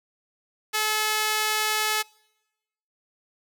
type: tone with high-pass filter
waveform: sawtooth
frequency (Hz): 430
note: A4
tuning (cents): -40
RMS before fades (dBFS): -25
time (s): 0.73-2.03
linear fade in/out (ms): 20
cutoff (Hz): 1300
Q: 0.63
effects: noise-tail reverb RT60 1.0 s tail -26 dB re dry